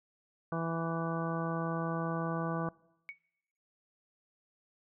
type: harmonic tone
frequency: 165.3 Hz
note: E3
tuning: 5 cents sharp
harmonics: 1 / 2 / 3 / 4 / 5 / 6 / 7 / 9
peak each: -35 / -40 / -40 / -40 / -44 / -45 / -40 / -45 dBFS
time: 0.52-2.69 s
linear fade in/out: 2 ms
type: tone with exponential decay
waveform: sine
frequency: 2235 Hz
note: C#7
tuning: 14 cents sharp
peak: -36 dBFS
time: 3.09-3.19 s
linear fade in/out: 0 ms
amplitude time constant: 21 ms
effects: noise-tail reverb RT60 0.8 s tail -22 dB re dry